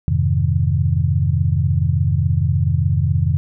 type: chord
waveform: sine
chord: F minor seventh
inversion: none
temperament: equal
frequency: 87.31 / 103.83 / 130.81 / 155.56 Hz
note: F2 / Ab2 / C3 / Eb3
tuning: 0 / 0 / 0 / 0 cents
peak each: -18 / -21 / -19 / -21 dBFS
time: 0.08-3.37 s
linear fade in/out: 0 ms
effects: none